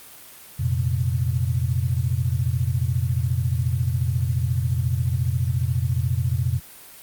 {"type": "chord", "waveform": "sine", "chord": "F suspended fourth", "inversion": "none", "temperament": "equal with one note detuned", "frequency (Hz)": [88.27, 116.54, 130.81], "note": ["F2", "Bb2", "C3"], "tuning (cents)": [19, 0, 0], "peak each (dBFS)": -24, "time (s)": [0.59, 6.6], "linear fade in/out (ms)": 10, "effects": ["white hiss -44 dBFS RMS until 7.02 s", "Opus 32 kbps"]}